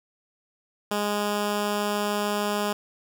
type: tone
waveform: 10% pulse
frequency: 206.7 Hz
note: G#3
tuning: 8 cents flat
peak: -16 dBFS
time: 0.91-2.73 s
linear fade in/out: 5 ms
effects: none